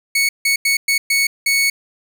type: tone bursts at uneven times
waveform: sawtooth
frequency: 2217 Hz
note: C#7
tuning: in tune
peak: -10 dBFS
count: 6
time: 0.15-0.29 / 0.45-0.56 / 0.65-0.77 / 0.88-0.98 / 1.1-1.27 / 1.46-1.7 s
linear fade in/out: 5 ms
effects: none